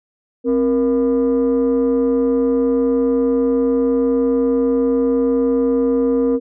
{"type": "tone pair together", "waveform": "sine", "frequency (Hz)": [264, 470.4], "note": ["C4", "A#4"], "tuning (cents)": [16, 16], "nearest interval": "minor seventh", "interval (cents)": 1000, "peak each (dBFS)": -14, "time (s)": [0.44, 6.4], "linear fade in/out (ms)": 50, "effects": ["tanh soft clip ceiling -10 dBFS"]}